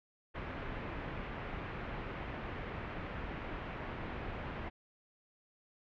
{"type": "low-pass noise", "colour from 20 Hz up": "pink", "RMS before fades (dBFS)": -42, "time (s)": [0.34, 4.7], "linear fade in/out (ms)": 20, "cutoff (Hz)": 2500, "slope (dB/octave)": 24, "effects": []}